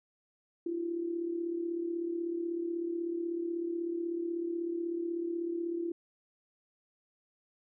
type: tone with amplitude modulation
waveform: sine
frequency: 340 Hz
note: F4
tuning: 46 cents flat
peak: -29 dBFS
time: 0.66-5.92 s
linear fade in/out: 5 ms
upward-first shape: sine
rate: 36.2 Hz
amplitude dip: 60%
effects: none

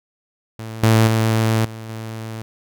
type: tone with level steps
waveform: sawtooth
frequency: 111.5 Hz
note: A2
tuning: 23 cents sharp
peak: -25 / -7 / -11 / -27 / -24 dBFS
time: 0.59-2.42 s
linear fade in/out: 0 ms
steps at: 0.83 / 1.07 / 1.65 / 1.89 s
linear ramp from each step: 2 ms
effects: none

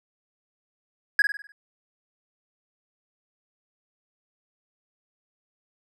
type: tone with echo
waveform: triangle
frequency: 1661.2 Hz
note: G#6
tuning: in tune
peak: -12 dBFS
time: 1.19-1.22 s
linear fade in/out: 2 ms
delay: 50 ms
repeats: 6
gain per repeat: -6 dB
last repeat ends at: 1.52 s
effects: none

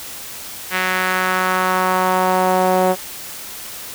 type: tone with band-pass filter sweep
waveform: sawtooth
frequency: 185 Hz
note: F#3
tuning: in tune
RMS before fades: -17 dBFS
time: 0.7-2.96 s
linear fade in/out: 50 ms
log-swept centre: 2000 to 630 Hz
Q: 1.8
effects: white hiss -32 dBFS RMS until 3.94 s

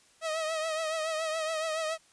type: tone with vibrato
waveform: sawtooth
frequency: 636 Hz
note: D#5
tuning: 38 cents sharp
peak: -26 dBFS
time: 0.21-1.98 s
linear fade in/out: 50 ms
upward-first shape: triangle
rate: 7.1 Hz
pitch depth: 61 cents each way
effects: white hiss -62 dBFS RMS until 2.12 s + resampled to 22050 Hz

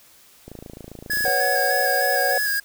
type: click train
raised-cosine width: 2 ms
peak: -24 dBFS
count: 23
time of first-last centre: 0.48-1.28 s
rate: 27.5 Hz
type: noise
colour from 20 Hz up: violet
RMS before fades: -29 dBFS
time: 1.1-2.6 s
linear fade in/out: 20 ms
type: tone with vibrato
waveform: square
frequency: 1661.2 Hz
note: G#6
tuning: in tune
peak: -22 dBFS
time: 1.1-2.6 s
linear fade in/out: 5 ms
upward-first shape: square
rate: 3.3 Hz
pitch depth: 24 cents each way
type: chord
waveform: triangle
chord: B suspended second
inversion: none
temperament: equal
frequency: 493.9 / 554.4 / 740 Hz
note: B4 / C#5 / F#5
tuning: 0 / 0 / 0 cents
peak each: -26 / -23 / -22 dBFS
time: 1.25-2.38 s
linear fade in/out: 2 ms
effects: white hiss -52 dBFS RMS until 2.64 s

